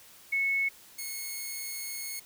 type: tone pair in turn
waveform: sine / 5% pulse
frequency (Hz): 2200 / 2182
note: C#7 / C#7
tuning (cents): -14 / -28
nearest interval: unison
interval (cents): 14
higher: first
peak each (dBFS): -25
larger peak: neither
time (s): 0.32-0.69 / 0.98-2.2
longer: second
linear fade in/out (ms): 10
effects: white hiss -54 dBFS RMS until 2.25 s